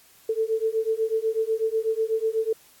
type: beating tone pair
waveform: sine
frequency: 440 / 448.1 Hz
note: A4 / A4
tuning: 0 / +32 cents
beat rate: 8.1 Hz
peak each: -25 dBFS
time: 0.29-2.53 s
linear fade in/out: 5 ms
effects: white hiss -55 dBFS RMS until 2.8 s + AAC 64 kbps